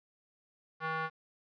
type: tone with band-pass filter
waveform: square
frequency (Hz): 160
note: D#3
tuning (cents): +49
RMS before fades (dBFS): -35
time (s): 0.8-1.1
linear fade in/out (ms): 50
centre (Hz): 1300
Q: 2.4
effects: resampled to 11025 Hz + 11-bit